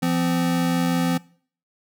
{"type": "tone pair together", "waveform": "square", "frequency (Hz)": [171.8, 257.4], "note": ["F3", "C4"], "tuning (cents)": [-28, -28], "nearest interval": "perfect fifth", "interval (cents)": 700, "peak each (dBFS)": -23, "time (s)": [0.02, 1.18], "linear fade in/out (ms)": 10, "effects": ["noise-tail reverb RT60 0.5 s tail -22 dB re dry"]}